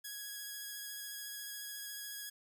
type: tone with vibrato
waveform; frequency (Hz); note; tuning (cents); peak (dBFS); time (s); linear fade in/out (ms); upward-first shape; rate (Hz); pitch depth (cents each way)
5% pulse; 1661.2; G#6; 0; -32; 0.04-2.3; 10; sine; 14; 14
effects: none